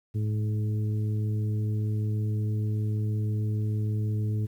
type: harmonic tone with a mistuned harmonic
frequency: 106.4 Hz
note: G#2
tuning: 42 cents sharp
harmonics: 1 / 2 / 3 / 4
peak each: -25 / -37 / -41 / -43 dBFS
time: 0.14-4.47 s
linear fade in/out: 20 ms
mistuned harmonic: 1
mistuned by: +18 cents
effects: 10-bit